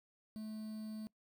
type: tone with quantisation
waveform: triangle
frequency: 216.7 Hz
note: A3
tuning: 26 cents flat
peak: -40 dBFS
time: 0.36-1.07 s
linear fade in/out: 0 ms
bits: 10
effects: noise-tail reverb RT60 0.1 s tail -23 dB re dry